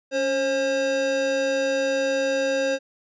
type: tone pair together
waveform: square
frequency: 277.2 / 535.5 Hz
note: C#4 / C5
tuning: 0 / +40 cents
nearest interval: major seventh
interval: 1140 cents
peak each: -31 / -22 dBFS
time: 0.11-2.79 s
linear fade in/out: 50 ms
effects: resampled to 16000 Hz